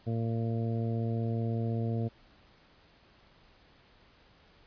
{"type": "harmonic tone", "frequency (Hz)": 114.5, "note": "A#2", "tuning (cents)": -31, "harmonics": [1, 2, 3, 4, 5, 6], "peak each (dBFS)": [-30, -35, -42, -40, -46, -45], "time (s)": [0.06, 2.09], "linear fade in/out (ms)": 20, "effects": ["pink hiss -61 dBFS RMS until 4.66 s", "resampled to 11025 Hz"]}